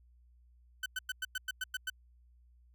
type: tone bursts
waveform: 30% pulse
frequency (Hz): 1516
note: F#6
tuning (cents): +42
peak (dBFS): -31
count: 9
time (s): 0.83-1.9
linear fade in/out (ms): 5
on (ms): 30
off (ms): 100
effects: added 60 Hz sine -60 dBFS peak until 2.74 s